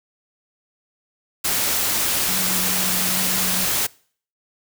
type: tone in noise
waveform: sine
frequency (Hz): 185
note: F#3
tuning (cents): 0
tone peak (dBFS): -29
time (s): 2.28-3.66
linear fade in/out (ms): 10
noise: white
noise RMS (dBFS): -21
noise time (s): 1.44-3.87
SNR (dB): -11
effects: noise-tail reverb RT60 0.5 s tail -24 dB re dry